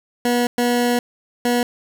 20% pulse tone bursts at uneven times, 242.2 Hz, B3, 34 cents flat, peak -11 dBFS, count 3, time 0.25-0.47 / 0.58-0.99 / 1.45-1.63 s, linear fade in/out 2 ms, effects none

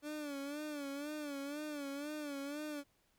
30% pulse tone with vibrato, 290.1 Hz, D4, 21 cents flat, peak -38 dBFS, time 0.02-2.84 s, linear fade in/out 50 ms, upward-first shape sine, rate 2 Hz, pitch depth 84 cents each way, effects pink hiss -75 dBFS RMS until 3.18 s

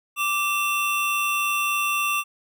square tone pair together, 1171.9 / 2700 Hz, D6 / E7, -4 / +41 cents, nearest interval octave + major second, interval 1445 cents, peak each -26 / -24 dBFS, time 0.16-2.24 s, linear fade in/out 50 ms, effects none

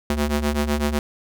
sawtooth ring-modulated tone, 146.83 Hz, D3, in tune, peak -13 dBFS, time 0.1-0.99 s, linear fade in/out 2 ms, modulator 77.4 Hz, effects none

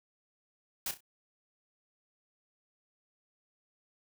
white noise with echo, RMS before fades -35 dBFS, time 0.86-0.91 s, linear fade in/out 2 ms, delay 32 ms, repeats 3, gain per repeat -10 dB, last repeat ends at 1.006 s, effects none

